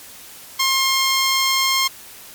10% pulse tone, 1067 Hz, C6, 34 cents sharp, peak -7 dBFS, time 0.59-1.88 s, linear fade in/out 10 ms, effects white hiss -40 dBFS RMS until 2.34 s + MP3 96 kbps

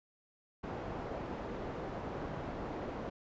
white low-pass noise, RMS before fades -41 dBFS, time 0.63-3.1 s, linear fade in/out 10 ms, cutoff 670 Hz, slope 12 dB/octave, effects resampled to 16000 Hz

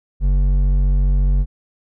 sine tone with hard clipping, 47.28 Hz, F#1, 38 cents sharp, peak -14 dBFS, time 0.2-1.46 s, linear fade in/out 50 ms, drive 7 dB, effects none

